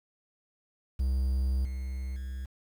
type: tone with level steps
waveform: triangle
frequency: 65.3 Hz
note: C2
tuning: 3 cents flat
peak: -23 / -30 / -32 dBFS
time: 0.99-2.46 s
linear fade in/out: 10 ms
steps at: 1.65 / 2.16 s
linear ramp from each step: 2 ms
effects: 9-bit